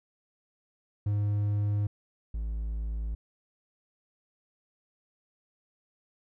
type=tone pair in turn; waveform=triangle; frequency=103.2 / 54.67 Hz; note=G#2 / A1; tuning=-10 / -10 cents; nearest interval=major seventh; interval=1100 cents; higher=first; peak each=-23 / -28 dBFS; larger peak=first; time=1.06-1.87 / 2.34-3.15 s; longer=neither; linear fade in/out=5 ms; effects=none